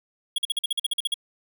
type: tone bursts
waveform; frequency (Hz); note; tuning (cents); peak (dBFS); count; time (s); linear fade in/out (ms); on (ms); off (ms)
square; 3322; G#7; 0; -22; 12; 0.36-1.142; 5; 23; 46
effects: none